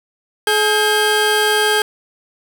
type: tone pair together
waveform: 25% pulse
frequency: 425.1 / 1607 Hz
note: G#4 / G6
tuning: +40 / +43 cents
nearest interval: octave + major seventh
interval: 2303 cents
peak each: -12 dBFS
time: 0.47-1.82 s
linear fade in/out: 2 ms
effects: none